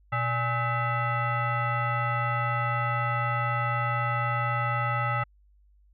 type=tone with frequency modulation; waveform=sine; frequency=584 Hz; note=D5; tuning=10 cents flat; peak=-24 dBFS; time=0.12-5.24 s; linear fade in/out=10 ms; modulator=706 Hz; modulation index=2; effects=added 50 Hz sine -57 dBFS peak until 5.93 s